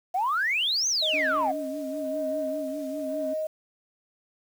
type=exponential two-way sweep; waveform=sine; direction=up then down; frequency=696 to 6450 to 696 Hz; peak=-22 dBFS; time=0.14-1.52 s; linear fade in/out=10 ms; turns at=0.88 s
type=tone with tremolo; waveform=sine; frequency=624 Hz; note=D#5; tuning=5 cents sharp; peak=-26 dBFS; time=1.02-3.47 s; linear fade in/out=5 ms; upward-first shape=sine; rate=0.96 Hz; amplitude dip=55%
type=tone with vibrato; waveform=sine; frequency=278.9 Hz; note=C#4; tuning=11 cents sharp; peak=-32 dBFS; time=1.13-3.34 s; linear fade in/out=10 ms; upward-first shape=sine; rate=5 Hz; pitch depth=100 cents each way
effects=tanh soft clip ceiling -17 dBFS + 8-bit